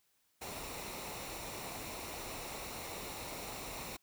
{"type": "noise with comb filter", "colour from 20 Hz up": "pink", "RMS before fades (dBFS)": -44, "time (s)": [0.41, 3.97], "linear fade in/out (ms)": 10, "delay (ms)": 0.62, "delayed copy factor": -0.5, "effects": ["white hiss -75 dBFS RMS until 4.02 s"]}